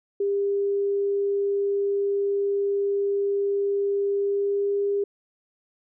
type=tone with pitch glide; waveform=sine; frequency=400.4 to 402.7 Hz; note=G4 to G4; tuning=+37 to +47 cents; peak=-21 dBFS; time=0.2-5.04 s; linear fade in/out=5 ms; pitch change=+10 cents; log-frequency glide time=4.16-4.81 s; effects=none